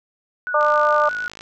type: tone with vibrato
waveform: sine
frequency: 1466 Hz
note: F#6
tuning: 16 cents flat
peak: -23 dBFS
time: 0.47-1.28 s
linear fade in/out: 0 ms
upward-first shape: square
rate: 11 Hz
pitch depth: 15 cents each way
type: harmonic tone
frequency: 299.6 Hz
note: D4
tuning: 35 cents sharp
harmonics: 2 / 3 / 4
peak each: -18 / -23 / -17 dBFS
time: 0.54-1.09 s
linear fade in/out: 5 ms
type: click train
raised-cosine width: 0.2 ms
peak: -19 dBFS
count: 44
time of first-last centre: 0.61-1.409 s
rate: 53.8 Hz
effects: none